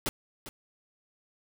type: noise with echo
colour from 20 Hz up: pink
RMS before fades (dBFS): -30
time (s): 0.06-0.09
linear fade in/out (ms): 0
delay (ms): 400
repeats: 1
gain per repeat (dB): -13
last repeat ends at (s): 0.49
effects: none